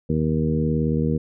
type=harmonic tone with a mistuned harmonic; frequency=78.3 Hz; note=D#2; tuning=11 cents sharp; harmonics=1 / 2 / 3 / 4 / 5 / 6; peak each=-28 / -22 / -24 / -30 / -31 / -28 dBFS; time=0.09-1.18 s; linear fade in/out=10 ms; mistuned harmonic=1; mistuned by=+22 cents; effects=none